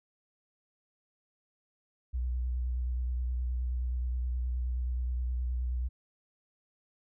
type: tone with vibrato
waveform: sine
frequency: 61.74 Hz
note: B1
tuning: in tune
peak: -29 dBFS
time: 2.13-5.89 s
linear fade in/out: 20 ms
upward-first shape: sine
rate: 9.5 Hz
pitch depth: 29 cents each way
effects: none